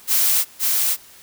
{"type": "noise with echo", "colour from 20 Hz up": "blue", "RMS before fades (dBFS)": -17, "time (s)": [0.07, 0.45], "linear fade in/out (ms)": 50, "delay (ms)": 520, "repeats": 1, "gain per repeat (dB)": -2, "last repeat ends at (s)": 0.97, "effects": ["white hiss -46 dBFS RMS until 1.22 s"]}